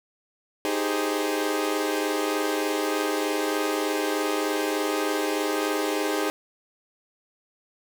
sawtooth chord, Ab major seventh, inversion second, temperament equal, 311.1 / 392 / 415.3 / 523.3 Hz, Eb4 / G4 / Ab4 / C5, 0 / 0 / 0 / 0 cents, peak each -24 / -27 / -25 / -28 dBFS, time 0.65-6.3 s, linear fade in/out 0 ms, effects none

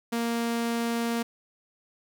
sawtooth tone, 233.1 Hz, A#3, in tune, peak -22 dBFS, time 0.12-1.23 s, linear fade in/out 10 ms, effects none

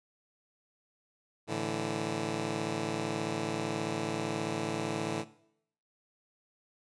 10% pulse chord, A suspended fourth, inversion none, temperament just, 110 / 146.67 / 165 Hz, A2 / D3 / E3, 0 / -2 / +2 cents, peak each -29 dBFS, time 1.47-5.25 s, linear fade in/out 50 ms, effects noise-tail reverb RT60 0.7 s tail -18 dB re dry + resampled to 22050 Hz

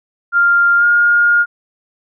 sine tone with pitch glide, 1396.9 to 1420.5 Hz, F6 to F6, 0 to +29 cents, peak -8 dBFS, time 0.32-1.46 s, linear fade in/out 50 ms, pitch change +29 cents, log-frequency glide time 0.78-0.84 s, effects none

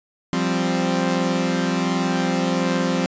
sawtooth chord, F suspended second, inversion none, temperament equal, 174.61 / 196 / 261.6 Hz, F3 / G3 / C4, 0 / 0 / 0 cents, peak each -19 / -21 / -19 dBFS, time 0.33-3.06 s, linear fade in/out 0 ms, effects resampled to 16000 Hz

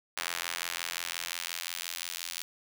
sawtooth tone with high-pass filter sweep, 85.7 Hz, F2, 32 cents flat, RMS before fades -37 dBFS, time 0.17-2.42 s, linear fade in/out 0 ms, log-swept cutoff 1600 to 3600 Hz, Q 0.78, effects none

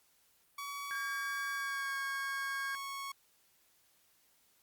sawtooth tone with pitch glide, 1132 to 1104.2 Hz, C#6 to C#6, +36 to -7 cents, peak -36 dBFS, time 0.58-3.12 s, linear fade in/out 5 ms, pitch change -43 cents, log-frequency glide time 1.54-1.97 s
triangle tone, 1618 Hz, G#6, 46 cents flat, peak -35 dBFS, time 0.91-2.75 s, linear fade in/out 0 ms
effects white hiss -70 dBFS RMS until 4.62 s + Opus 48 kbps

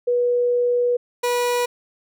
sine / 30% pulse tone pair in turn, 486.8 / 486.8 Hz, B4 / B4, -25 / -25 cents, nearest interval unison, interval 0 cents, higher neither, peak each -16 dBFS, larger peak neither, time 0.07-0.97 / 1.23-1.66 s, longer first, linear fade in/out 10 ms, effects none

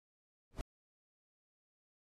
brown noise with exponential growth, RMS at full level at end -35 dBFS, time 0.51-0.61 s, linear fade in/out 0 ms, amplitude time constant 21 ms, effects AAC 32 kbps

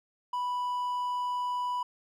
triangle tone, 987 Hz, B5, 1 cent flat, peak -27 dBFS, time 0.33-1.83 s, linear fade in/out 5 ms, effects none

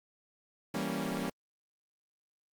sawtooth chord, E diminished seventh, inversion none, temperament equal, 164.81 / 196 / 233.1 / 277.2 Hz, E3 / G3 / Bb3 / Db4, 0 / 0 / 0 / 0 cents, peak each -36 / -33 / -34 / -34 dBFS, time 0.74-1.3 s, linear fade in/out 5 ms, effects Opus 48 kbps

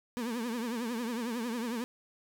35% pulse tone with vibrato, 234.6 Hz, A#3, 11 cents sharp, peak -31 dBFS, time 0.17-1.84 s, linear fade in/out 0 ms, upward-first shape triangle, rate 11 Hz, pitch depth 140 cents each way, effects none

